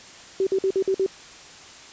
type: tone bursts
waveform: sine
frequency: 384.2 Hz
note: G4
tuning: 35 cents flat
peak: -18 dBFS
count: 6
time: 0.4-1.063 s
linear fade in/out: 2 ms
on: 68 ms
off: 51 ms
effects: white hiss -44 dBFS RMS until 1.92 s + resampled to 16000 Hz